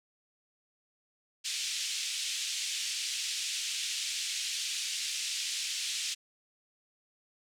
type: band-pass noise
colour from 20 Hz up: pink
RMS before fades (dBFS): -35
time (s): 1.44-6.15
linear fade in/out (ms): 20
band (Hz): 2700 to 8200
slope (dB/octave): 24
effects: none